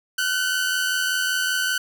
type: tone pair together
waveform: sawtooth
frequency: 1432 / 1517.2 Hz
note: F6 / F#6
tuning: +43 / +43 cents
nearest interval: minor second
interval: 100 cents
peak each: -25 / -18 dBFS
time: 0.18-1.78 s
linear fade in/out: 5 ms
effects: none